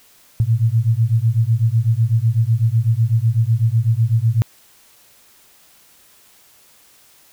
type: beating tone pair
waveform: sine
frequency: 110 / 118 Hz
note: A2 / A#2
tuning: 0 / +22 cents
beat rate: 8 Hz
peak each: -16 dBFS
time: 0.4-4.42 s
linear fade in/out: 0 ms
effects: white hiss -51 dBFS RMS until 7.32 s